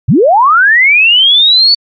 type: linear sweep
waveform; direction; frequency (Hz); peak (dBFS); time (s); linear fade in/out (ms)
sine; up; 88 to 4521; -3; 0.08-1.75; 10
effects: MP3 32 kbps